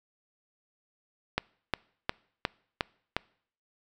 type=click train; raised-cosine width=0.3 ms; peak=-10 dBFS; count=6; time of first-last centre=1.38-3.166 s; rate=2.8 Hz; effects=noise-tail reverb RT60 0.6 s tail -25 dB re dry